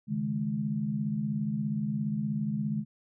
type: chord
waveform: sine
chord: C# suspended second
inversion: none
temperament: equal with one note detuned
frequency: 138.59 / 155.56 / 210.6 Hz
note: C#3 / D#3 / G#3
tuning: 0 / 0 / +24 cents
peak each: -35 / -34 / -30 dBFS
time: 0.07-2.85 s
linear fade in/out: 50 ms
effects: none